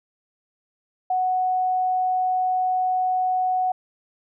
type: tone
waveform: sine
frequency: 740 Hz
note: F#5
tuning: in tune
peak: -19 dBFS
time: 1.1-3.72 s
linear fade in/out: 5 ms
effects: none